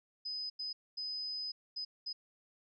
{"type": "tone bursts at uneven times", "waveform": "sine", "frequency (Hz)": 5020, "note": "D#8", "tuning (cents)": 15, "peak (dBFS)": -37, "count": 5, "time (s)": [[0.25, 0.5], [0.59, 0.73], [0.97, 1.52], [1.76, 1.85], [2.06, 2.13]], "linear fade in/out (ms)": 10, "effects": []}